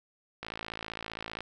click train, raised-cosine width 0.3 ms, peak -21 dBFS, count 55, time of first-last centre 0.43-1.406 s, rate 55.3 Hz, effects none

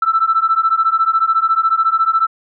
sine beating tone pair, 1318.5 / 1332.5 Hz, E6 / E6, 0 / +18 cents, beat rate 14 Hz, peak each -14 dBFS, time 0.02-2.27 s, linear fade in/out 5 ms, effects tanh soft clip ceiling -4 dBFS

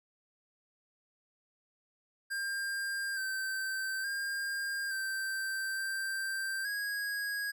square tone with pitch steps, 1599 / 1551 / 1605 / 1561 / 1570 / 1650 Hz, G6 / G6 / G6 / G6 / G6 / G#6, +34 / -19 / +40 / -8 / +2 / -12 cents, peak -34 dBFS, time 2.3-7.52 s, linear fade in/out 20 ms, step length 870 ms, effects none

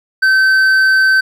sine tone with hard clipping, 1541 Hz, G6, 30 cents flat, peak -9 dBFS, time 0.22-1.21 s, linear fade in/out 10 ms, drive 5 dB, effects none

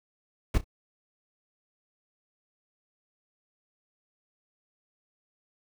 brown noise with echo, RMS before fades -22 dBFS, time 0.54-0.58 s, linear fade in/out 5 ms, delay 32 ms, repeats 2, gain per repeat -15 dB, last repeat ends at 0.644 s, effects none

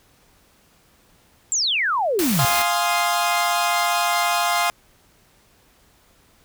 sine exponential sweep, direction down, 7770 to 116.9 Hz, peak -18 dBFS, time 1.52-2.45 s, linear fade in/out 0 ms
white noise, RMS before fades -25 dBFS, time 2.19-2.62 s, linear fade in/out 0 ms
sawtooth chord, F minor seventh, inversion none, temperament equal, 698.5 / 830.6 / 1046.5 / 1244.5 Hz, F5 / Ab5 / C6 / Eb6, 0 / 0 / 0 / 0 cents, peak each -18 / -22 / -20 / -23 dBFS, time 2.39-4.7 s, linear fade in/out 0 ms
effects pink hiss -57 dBFS RMS until 6.44 s

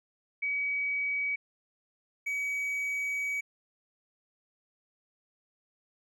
sine / triangle tone pair in turn, 2270 / 2270 Hz, C#7 / C#7, +41 / +41 cents, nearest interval unison, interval 0 cents, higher neither, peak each -28 dBFS, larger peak neither, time 0.42-1.36 / 2.26-3.41 s, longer second, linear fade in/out 10 ms, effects none

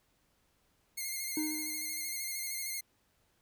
5% pulse tone with vibrato, 2128 Hz, C7, 29 cents sharp, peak -26 dBFS, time 0.97-2.81 s, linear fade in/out 10 ms, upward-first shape square, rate 13 Hz, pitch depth 32 cents each way
triangle tone with exponential decay, 308.9 Hz, D#4, 12 cents flat, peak -28 dBFS, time 1.37-2.2 s, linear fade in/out 2 ms, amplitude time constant 180 ms
effects pink hiss -73 dBFS RMS until 3.41 s

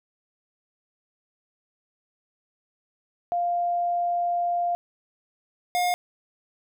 sine / square tone pair in turn, 698.5 / 714 Hz, F5 / F5, 0 / +38 cents, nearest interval unison, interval 38 cents, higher second, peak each -22 dBFS, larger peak neither, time 3.32-4.75 / 5.75-5.94 s, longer first, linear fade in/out 0 ms, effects none

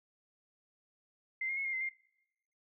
sine tone with pitch steps, 2079 / 2133 / 2183 / 2127 / 2064 / 2115 Hz, C7 / C7 / C#7 / C7 / C7 / C7, -12 / +33 / -27 / +28 / -24 / +18 cents, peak -33 dBFS, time 1.41-1.89 s, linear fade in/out 5 ms, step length 80 ms, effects noise-tail reverb RT60 0.9 s tail -24 dB re dry

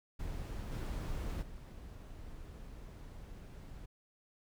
brown noise with level steps, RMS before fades -41 / -38 / -49 dBFS, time 0.19-3.86 s, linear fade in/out 10 ms, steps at 0.71 / 1.41 s, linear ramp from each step 20 ms, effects none

